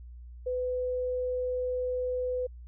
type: tone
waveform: sine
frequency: 502 Hz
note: B4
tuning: 28 cents sharp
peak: -28 dBFS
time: 0.46-2.47 s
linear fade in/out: 10 ms
effects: added 60 Hz sine -43 dBFS peak until 2.67 s